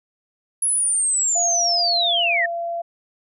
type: linear sweep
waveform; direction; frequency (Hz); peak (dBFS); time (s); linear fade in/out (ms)
sine; down; 10548 to 1768; -17; 0.62-2.46; 5
type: tone with pitch glide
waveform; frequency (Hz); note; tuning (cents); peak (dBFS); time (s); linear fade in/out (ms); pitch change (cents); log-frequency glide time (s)
sine; 693 to 681.9; F5 to F5; -14 to -42; -23; 1.35-2.82; 10; -28; 1.78-2.55
effects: none